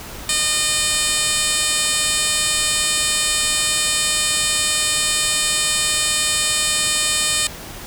10% pulse tone with band-pass filter, 610 Hz, D#5, 34 cents flat, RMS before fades -19 dBFS, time 0.29-7.47 s, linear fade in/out 2 ms, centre 6900 Hz, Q 2.1, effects pink hiss -34 dBFS RMS until 7.86 s

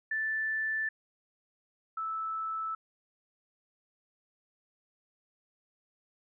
sine tone pair in turn, 1760 / 1312.4 Hz, A6 / E6, 0 / -8 cents, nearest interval perfect fourth, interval 508 cents, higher first, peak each -29 / -32 dBFS, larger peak first, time 0.11-0.89 / 1.97-2.75 s, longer neither, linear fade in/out 5 ms, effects none

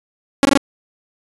sawtooth tone bursts, 277.2 Hz, C#4, in tune, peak -5 dBFS, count 4, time 0.43-0.574 s, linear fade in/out 0 ms, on 21 ms, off 20 ms, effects resampled to 24000 Hz

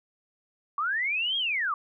sine linear two-way sweep, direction up then down, 1108.7 to 3300 to 1108.7 Hz, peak -25 dBFS, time 0.78-1.74 s, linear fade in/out 2 ms, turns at 1.37 s, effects none

